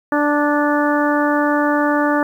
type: harmonic tone with a mistuned harmonic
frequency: 293.7 Hz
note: D4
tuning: in tune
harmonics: 1 / 2 / 3 / 4 / 5 / 6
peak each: -17 / -20 / -22 / -23 / -24 / -25 dBFS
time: 0.12-2.23 s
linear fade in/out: 2 ms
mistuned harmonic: 6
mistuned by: -17 cents
effects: 8-bit